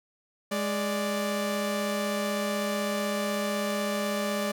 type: tone pair together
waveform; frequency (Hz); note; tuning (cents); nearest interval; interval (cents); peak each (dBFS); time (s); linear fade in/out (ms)
sawtooth; 207.7 / 587.1; G#3 / D5; 0 / -1; octave + tritone; 1799; -26; 0.51-4.52; 10
effects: none